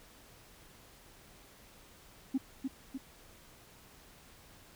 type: tone with echo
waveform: sine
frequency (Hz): 265.6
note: C4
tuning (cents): +26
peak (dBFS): -26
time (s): 2.34-2.38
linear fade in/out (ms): 10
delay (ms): 300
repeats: 2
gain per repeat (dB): -5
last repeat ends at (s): 2.98
effects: tanh soft clip ceiling -24 dBFS + pink hiss -58 dBFS RMS until 4.75 s